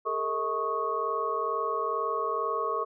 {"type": "tone cluster", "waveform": "sine", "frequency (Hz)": [413.3, 455.5, 637, 1103, 1249], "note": ["G#4", "A#4", "D#5", "C#6", "D#6"], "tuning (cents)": [-8, -40, 41, -9, 6], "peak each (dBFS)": [-36, -33, -37, -29, -38], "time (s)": [0.05, 2.85], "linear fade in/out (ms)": 20, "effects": []}